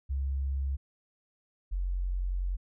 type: tone pair in turn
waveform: sine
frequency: 68 / 45.38 Hz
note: C#2 / F#1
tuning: -33 / -33 cents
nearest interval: perfect fifth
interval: 700 cents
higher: first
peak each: -28 dBFS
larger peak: neither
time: 0.09-0.77 / 1.71-2.57 s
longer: second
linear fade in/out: 20 ms
effects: none